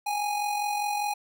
square tone with amplitude modulation, 827 Hz, G#5, 8 cents flat, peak -25 dBFS, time 0.06-1.14 s, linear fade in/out 10 ms, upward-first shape sine, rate 45 Hz, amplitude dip 45%, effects none

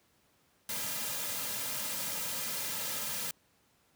white noise with comb filter, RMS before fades -36 dBFS, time 0.69-3.31 s, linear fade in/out 2 ms, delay 2.7 ms, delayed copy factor -0.65, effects pink hiss -69 dBFS RMS until 3.95 s + high-pass 80 Hz 12 dB/octave

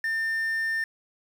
triangle tone with quantisation, 1800 Hz, A6, 39 cents sharp, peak -23 dBFS, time 0.04-0.84 s, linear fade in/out 2 ms, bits 8, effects none

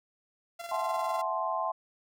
sawtooth tone with tremolo, 684 Hz, F5, 36 cents flat, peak -33 dBFS, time 0.59-1.22 s, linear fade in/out 10 ms, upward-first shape square, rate 20 Hz, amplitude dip 50%
sine chord, F# half-diminished seventh, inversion third, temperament equal with one note detuned, 659.3 / 740 / 863.9 / 1046.5 Hz, E5 / F#5 / A5 / C6, 0 / 0 / -32 / 0 cents, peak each -34 / -36 / -35 / -32 dBFS, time 0.71-1.72 s, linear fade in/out 10 ms
effects none

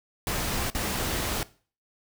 pink noise with dropouts, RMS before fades -29 dBFS, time 0.27-1.43 s, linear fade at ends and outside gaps 1 ms, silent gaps 0.701-0.749 s, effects noise-tail reverb RT60 0.4 s tail -19 dB re dry

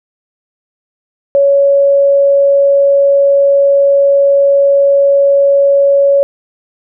sine tone, 559 Hz, C#5, 14 cents sharp, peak -5 dBFS, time 1.35-6.23 s, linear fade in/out 0 ms, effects none

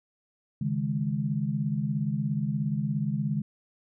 sine chord, C# suspended second, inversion none, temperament equal, 138.59 / 155.56 / 207.7 Hz, C#3 / D#3 / G#3, 0 / 0 / 0 cents, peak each -30 dBFS, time 0.61-3.42 s, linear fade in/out 5 ms, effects none

